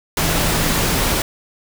sine tone in noise, 160.2 Hz, E3, 49 cents flat, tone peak -26 dBFS, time 0.21-0.97 s, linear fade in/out 2 ms, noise pink, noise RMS -18 dBFS, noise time 0.17-1.22 s, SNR -11 dB, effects none

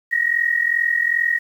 sine tone pair together, 1864.7 / 1907.2 Hz, A#6 / A#6, 0 / +39 cents, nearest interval unison, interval 39 cents, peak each -19 dBFS, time 0.11-1.39 s, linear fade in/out 20 ms, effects 8-bit

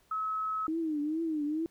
sine tone, 1288 Hz, E6, 41 cents flat, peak -30 dBFS, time 0.11-0.67 s, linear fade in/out 5 ms
sine tone with vibrato, 311.1 Hz, D#4, in tune, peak -29 dBFS, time 0.68-1.66 s, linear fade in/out 0 ms, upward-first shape triangle, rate 2.3 Hz, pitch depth 130 cents each way
effects pink hiss -67 dBFS RMS until 1.7 s

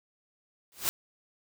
white noise with exponential growth, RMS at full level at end -24 dBFS, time 0.72-0.89 s, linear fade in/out 0 ms, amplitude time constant 36 ms, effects none

